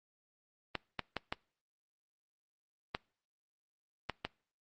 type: clicks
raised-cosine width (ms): 0.3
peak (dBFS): -18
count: 7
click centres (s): 0.753 / 0.993 / 1.167 / 1.325 / 2.949 / 4.097 / 4.25
effects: noise-tail reverb RT60 0.5 s tail -26 dB re dry + Opus 24 kbps